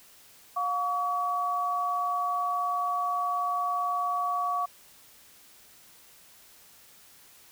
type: tone pair together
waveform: sine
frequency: 714 / 1134.6 Hz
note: F5 / C#6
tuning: +38 / +40 cents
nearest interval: minor sixth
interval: 802 cents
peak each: -31 / -27 dBFS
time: 0.56-4.66 s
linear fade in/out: 10 ms
effects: white hiss -55 dBFS RMS until 7.51 s